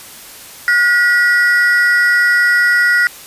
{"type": "ring-modulated tone", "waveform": "triangle", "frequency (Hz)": 1689, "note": "G#6", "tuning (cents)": 29, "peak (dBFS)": -4, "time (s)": [0.68, 3.07], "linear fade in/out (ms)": 0, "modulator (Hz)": 246, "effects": ["white hiss -35 dBFS RMS until 3.26 s", "resampled to 32000 Hz"]}